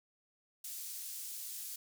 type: high-pass noise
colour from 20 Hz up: pink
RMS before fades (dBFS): -44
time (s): 0.64-1.76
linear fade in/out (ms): 5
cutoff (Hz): 7300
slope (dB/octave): 12
effects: none